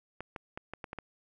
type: clicks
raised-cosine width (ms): 0.5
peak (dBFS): -24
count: 7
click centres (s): 0.206 / 0.362 / 0.575 / 0.736 / 0.842 / 0.931 / 0.987
effects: none